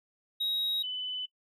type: tone pair in turn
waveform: triangle / sine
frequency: 3803 / 3007 Hz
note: A#7 / F#7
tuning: +34 / +27 cents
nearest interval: major third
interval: 407 cents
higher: first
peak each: -27 / -32 dBFS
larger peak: first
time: 0.4-0.83 / 0.83-1.26 s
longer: neither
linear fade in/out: 10 ms
effects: noise-tail reverb RT60 0.1 s tail -21 dB re dry